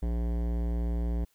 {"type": "tone with hard clipping", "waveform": "sine", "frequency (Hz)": 58.27, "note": "A#1", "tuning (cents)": 0, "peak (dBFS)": -29, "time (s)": [0.02, 1.25], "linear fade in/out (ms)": 10, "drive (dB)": 17, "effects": ["white hiss -70 dBFS RMS until 1.34 s"]}